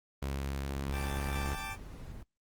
sawtooth tone with pitch glide, 68.7 to 69.18 Hz, C#2 to C#2, -15 to -3 cents, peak -29 dBFS, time 0.22-1.55 s, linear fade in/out 5 ms, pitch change +12 cents, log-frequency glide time 0.63-1.05 s
brown noise, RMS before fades -45 dBFS, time 0.88-2.23 s, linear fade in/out 5 ms
20% pulse chord, G suspended second, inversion none, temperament equal, 784 / 880 / 1174.7 Hz, G5 / A5 / D6, 0 / 0 / 0 cents, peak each -39 / -39 / -38 dBFS, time 0.91-1.77 s, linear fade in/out 50 ms
effects noise-tail reverb RT60 0.1 s tail -22 dB re dry + Opus 24 kbps

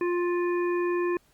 harmonic tone, 351.2 Hz, F4, 10 cents sharp, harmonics 1 / 3 / 5 / 7, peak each -24 / -34 / -38 / -41 dBFS, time 0.01-1.17 s, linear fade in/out 2 ms, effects pink hiss -64 dBFS RMS until 1.33 s + Opus 48 kbps

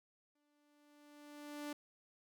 sawtooth tone with exponential growth, 293.7 Hz, D4, in tune, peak -37 dBFS, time 0.35-1.73 s, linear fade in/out 5 ms, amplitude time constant 300 ms, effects none

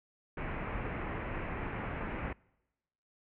pink low-pass noise, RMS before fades -38 dBFS, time 0.37-2.33 s, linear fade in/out 5 ms, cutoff 2500 Hz, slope 48 dB/octave, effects noise-tail reverb RT60 1.0 s tail -26 dB re dry

